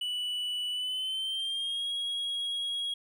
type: tone with pitch glide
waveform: triangle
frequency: 2960 to 3303 Hz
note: F#7 to G#7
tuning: 0 to -10 cents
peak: -29 dBFS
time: 0.01-2.94 s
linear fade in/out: 5 ms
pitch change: +190 cents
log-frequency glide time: 0.71-1.89 s
effects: none